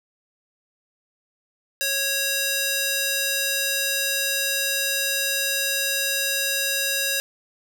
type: tone with high-pass filter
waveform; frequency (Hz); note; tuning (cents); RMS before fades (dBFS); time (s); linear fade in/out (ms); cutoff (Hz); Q
square; 550; C#5; -14; -24; 1.81-7.2; 0; 1900; 0.52
effects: none